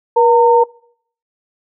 sine tone pair together, 478.1 / 914 Hz, A#4 / A#5, +44 / -34 cents, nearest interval major seventh, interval 1122 cents, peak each -10 dBFS, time 0.16-0.64 s, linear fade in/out 10 ms, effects noise-tail reverb RT60 0.6 s tail -24 dB re dry

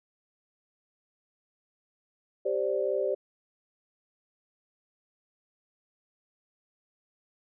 sine chord, G suspended fourth, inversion none, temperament equal, 392 / 523.3 / 587.3 Hz, G4 / C5 / D5, 0 / 0 / 0 cents, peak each -30 dBFS, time 2.45-3.15 s, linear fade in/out 10 ms, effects none

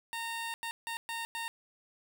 15% pulse tone bursts at uneven times, 919 Hz, A#5, 25 cents flat, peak -29 dBFS, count 5, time 0.13-0.54 / 0.63-0.71 / 0.87-0.97 / 1.09-1.25 / 1.35-1.48 s, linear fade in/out 0 ms, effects none

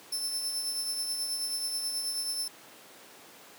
25% pulse tone with tremolo, 5300 Hz, E8, 9 cents sharp, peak -24 dBFS, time 0.12-2.48 s, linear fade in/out 5 ms, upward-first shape triangle, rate 9.3 Hz, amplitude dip 45%, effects pink hiss -51 dBFS RMS until 3.58 s + high-pass 300 Hz 12 dB/octave

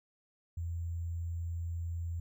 sine tone with sample-and-hold, 84.5 Hz, E2, 43 cents sharp, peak -34 dBFS, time 0.57-2.2 s, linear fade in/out 5 ms, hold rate 7350 Hz, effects none

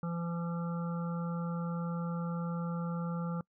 harmonic tone, 170.1 Hz, F3, 45 cents flat, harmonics 1 / 3 / 5 / 7 / 8, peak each -33 / -44 / -49 / -47 / -47 dBFS, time 0.03-3.41 s, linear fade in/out 2 ms, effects noise-tail reverb RT60 0.1 s tail -25 dB re dry

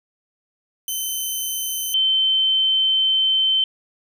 10% pulse / sine tone pair in turn, 3067 / 3088 Hz, G7 / G7, -38 / -27 cents, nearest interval unison, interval 11 cents, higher second, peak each -15 dBFS, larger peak neither, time 0.88-1.94 / 1.94-3.64 s, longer second, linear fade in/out 2 ms, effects none

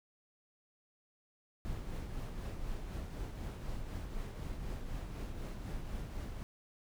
brown noise with tremolo, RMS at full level -39 dBFS, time 1.65-6.43 s, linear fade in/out 0 ms, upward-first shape triangle, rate 4 Hz, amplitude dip 45%, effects none

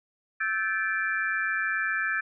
sine tone cluster, 1316 / 1551 / 1738 / 2358 Hz, E6 / G6 / A6 / D7, -3 / -19 / -22 / +6 cents, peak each -34 / -30 / -28 / -35 dBFS, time 0.4-2.21 s, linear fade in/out 10 ms, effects none

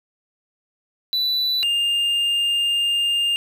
triangle tone pair in turn, 3973 / 2809 Hz, B7 / F7, +10 / +9 cents, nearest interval tritone, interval 601 cents, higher first, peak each -17 / -16 dBFS, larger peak second, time 1.13-1.63 / 1.63-3.36 s, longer second, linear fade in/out 0 ms, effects none

